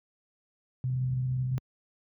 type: tone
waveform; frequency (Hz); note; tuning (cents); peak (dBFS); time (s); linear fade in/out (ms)
sine; 128.1; C3; -36; -26; 0.84-1.58; 0
type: low-pass noise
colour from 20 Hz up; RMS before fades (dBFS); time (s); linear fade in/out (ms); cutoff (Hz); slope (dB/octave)
white; -41; 0.9-1.55; 2; 190; 48
effects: high-pass 80 Hz 12 dB/octave